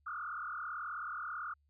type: tone with frequency modulation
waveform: sine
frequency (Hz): 1318.5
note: E6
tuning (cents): 0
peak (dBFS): -38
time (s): 0.06-1.54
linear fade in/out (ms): 10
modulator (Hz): 38.5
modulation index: 3.7
effects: added 72 Hz sine -70 dBFS peak until 1.69 s